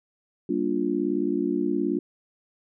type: chord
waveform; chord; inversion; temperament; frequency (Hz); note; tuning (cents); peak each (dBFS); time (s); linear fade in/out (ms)
sine; G minor seventh; none; just; 196 / 235.2 / 294 / 352.8; G3 / Bb3 / D4 / F4; 0 / +16 / +2 / +18; -31 / -30 / -26 / -27; 0.49-1.99; 5
effects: none